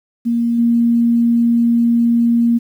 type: tone with level steps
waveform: sine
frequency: 234.6 Hz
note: A#3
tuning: 11 cents sharp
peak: -13 / -10 dBFS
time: 0.25-2.59 s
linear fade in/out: 20 ms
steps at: 0.58 s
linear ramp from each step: 10 ms
effects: 8-bit